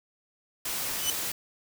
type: noise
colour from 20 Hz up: white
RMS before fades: -32 dBFS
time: 0.65-1.32 s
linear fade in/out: 5 ms
type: tone with exponential growth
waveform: 20% pulse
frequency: 3000 Hz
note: F#7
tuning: 23 cents sharp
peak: -17 dBFS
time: 0.92-1.1 s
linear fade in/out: 1 ms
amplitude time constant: 38 ms
effects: none